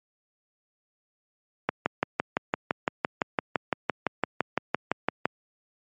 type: click train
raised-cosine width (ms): 0.5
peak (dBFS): -7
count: 22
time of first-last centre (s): 1.69-5.255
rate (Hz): 5.89
effects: high-pass 150 Hz 12 dB/octave + MP3 32 kbps